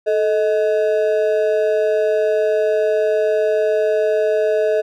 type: ring-modulated tone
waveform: triangle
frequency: 532 Hz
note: C5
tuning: 29 cents sharp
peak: -9 dBFS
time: 0.06-4.82 s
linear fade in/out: 20 ms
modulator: 96.6 Hz
effects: none